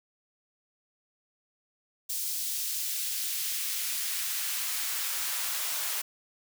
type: noise with high-pass filter sweep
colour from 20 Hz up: white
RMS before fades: -32 dBFS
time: 2.09-6.02 s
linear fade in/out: 10 ms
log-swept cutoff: 4800 to 710 Hz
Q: 0.76
effects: none